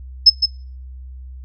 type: tone with echo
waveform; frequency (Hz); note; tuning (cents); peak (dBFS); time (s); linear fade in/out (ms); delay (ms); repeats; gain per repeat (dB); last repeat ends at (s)
sine; 5200; E8; -24; -3; 0.26-0.3; 10; 160; 1; -8; 0.46
effects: noise-tail reverb RT60 0.4 s tail -22 dB re dry + added 64 Hz sine -32 dBFS peak until 1.44 s